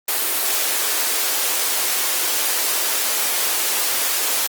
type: high-pass noise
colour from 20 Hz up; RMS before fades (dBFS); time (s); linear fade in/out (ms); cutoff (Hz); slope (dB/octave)
white; -20; 0.08-4.47; 5; 320; 24
effects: Opus 24 kbps